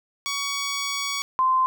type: tone pair in turn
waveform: 10% pulse / sine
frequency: 1125 / 1037.8 Hz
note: C#6 / C6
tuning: +25 / -14 cents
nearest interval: minor second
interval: 139 cents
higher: first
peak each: -17 dBFS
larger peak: neither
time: 0.26-1.22 / 1.39-1.66 s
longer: first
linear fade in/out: 0 ms
effects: none